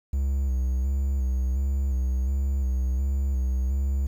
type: tone with vibrato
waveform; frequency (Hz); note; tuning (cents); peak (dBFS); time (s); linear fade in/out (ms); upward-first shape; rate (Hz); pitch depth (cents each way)
triangle; 66; C2; +16; -20; 0.13-4.07; 5; square; 1.4; 49
effects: 9-bit